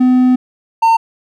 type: tone pair in turn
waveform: triangle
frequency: 253 / 907.9 Hz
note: B3 / A#5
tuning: +42 / -46 cents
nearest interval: octave + minor seventh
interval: 2212 cents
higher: second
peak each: -5 dBFS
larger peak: neither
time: 0-0.36 / 0.82-0.97 s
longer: first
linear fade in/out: 10 ms
effects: none